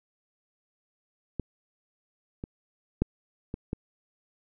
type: clicks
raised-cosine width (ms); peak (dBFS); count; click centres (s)
3; -17 / -22 / -10 / -20 / -17; 5; 1.397 / 2.439 / 3.02 / 3.541 / 3.731
effects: none